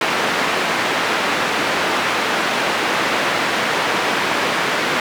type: band-pass noise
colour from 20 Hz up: white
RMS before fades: -19 dBFS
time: 0.01-5 s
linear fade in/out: 2 ms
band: 210 to 2100 Hz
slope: 12 dB/octave
effects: none